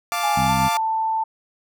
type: chord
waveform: sawtooth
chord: D minor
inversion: first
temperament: equal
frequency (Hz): 698.5 / 880 / 1174.7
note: F5 / A5 / D6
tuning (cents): 0 / 0 / 0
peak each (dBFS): -22 / -26 / -21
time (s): 0.12-0.77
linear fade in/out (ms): 0
type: tone with pitch glide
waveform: sine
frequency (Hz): 832 to 886.6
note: G#5 to A5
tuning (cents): +3 to +13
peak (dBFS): -19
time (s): 0.23-1.24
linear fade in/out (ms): 10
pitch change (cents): +110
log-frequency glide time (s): 0.46-0.51
type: harmonic tone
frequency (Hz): 65.41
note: C2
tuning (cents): 0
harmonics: 1 / 2 / 3 / 4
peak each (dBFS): -32 / -25 / -25 / -30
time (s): 0.36-0.69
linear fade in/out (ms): 20
effects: none